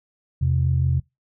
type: tone pair together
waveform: sine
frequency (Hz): 84.7 / 130.81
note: E2 / C3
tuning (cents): +48 / 0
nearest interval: minor sixth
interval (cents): 752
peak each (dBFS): -20 / -19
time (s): 0.41-1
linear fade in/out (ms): 10
effects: noise-tail reverb RT60 0.2 s tail -24 dB re dry + tanh soft clip ceiling -9 dBFS